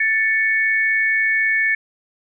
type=tone pair together; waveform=sine; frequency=1765.2 / 2224 Hz; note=A6 / C#7; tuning=+5 / +5 cents; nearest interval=major third; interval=400 cents; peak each=-17 / -19 dBFS; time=0-1.75 s; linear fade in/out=5 ms; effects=none